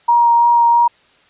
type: tone with vibrato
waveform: sine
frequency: 943 Hz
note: A#5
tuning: 20 cents sharp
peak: -8 dBFS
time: 0.08-0.88 s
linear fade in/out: 10 ms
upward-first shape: sine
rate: 3 Hz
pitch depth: 10 cents each way
effects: white hiss -52 dBFS RMS until 1.29 s + resampled to 8000 Hz